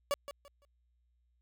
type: tone with echo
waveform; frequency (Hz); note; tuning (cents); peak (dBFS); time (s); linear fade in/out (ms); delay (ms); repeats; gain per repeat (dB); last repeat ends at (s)
30% pulse; 570; C#5; +48; -26; 0.11-0.14; 0; 170; 3; -12; 0.65
effects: added 60 Hz sine -70 dBFS peak until 1.41 s